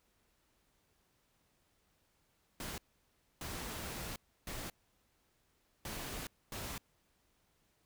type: noise bursts at uneven times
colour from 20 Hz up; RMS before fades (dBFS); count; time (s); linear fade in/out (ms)
pink; -43; 5; 2.6-2.78 / 3.41-4.16 / 4.47-4.7 / 5.85-6.27 / 6.52-6.78; 2
effects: pink hiss -75 dBFS RMS until 7.85 s